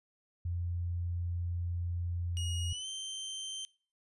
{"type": "tone", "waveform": "sine", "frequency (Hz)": 86.9, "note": "F2", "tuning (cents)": -8, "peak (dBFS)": -32, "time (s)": [0.45, 2.73], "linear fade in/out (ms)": 5}
{"type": "tone with pitch glide", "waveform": "sawtooth", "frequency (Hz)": [2880, 3123], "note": ["F#7", "G7"], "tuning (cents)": [-47, -7], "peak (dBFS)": -35, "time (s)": [2.37, 3.65], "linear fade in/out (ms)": 0, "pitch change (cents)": 140, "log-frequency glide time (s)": [2.69, 2.88]}
{"effects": ["noise-tail reverb RT60 0.4 s tail -22 dB re dry", "resampled to 24000 Hz"]}